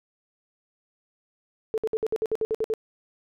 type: tone bursts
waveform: sine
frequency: 440 Hz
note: A4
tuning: in tune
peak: -22 dBFS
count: 11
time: 1.74-2.738 s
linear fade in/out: 0 ms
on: 38 ms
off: 58 ms
effects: none